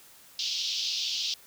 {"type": "band-pass noise", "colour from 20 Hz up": "white", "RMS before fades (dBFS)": -31, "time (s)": [0.39, 1.34], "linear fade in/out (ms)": 2, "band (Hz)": [2900, 5500], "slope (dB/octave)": 48, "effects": ["white hiss -54 dBFS RMS until 1.46 s"]}